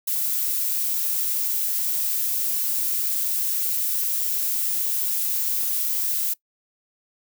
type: noise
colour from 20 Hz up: violet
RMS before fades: -24 dBFS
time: 0.07-6.34 s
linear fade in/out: 10 ms
effects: noise-tail reverb RT60 0.1 s tail -22 dB re dry